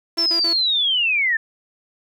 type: tone bursts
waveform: sawtooth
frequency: 336 Hz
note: E4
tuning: 33 cents sharp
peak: -24 dBFS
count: 3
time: 0.17-0.532 s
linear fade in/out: 5 ms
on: 92 ms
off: 43 ms
type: linear sweep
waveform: sine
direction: down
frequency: 5400 to 1741 Hz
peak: -16 dBFS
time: 0.18-1.37 s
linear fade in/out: 5 ms
effects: none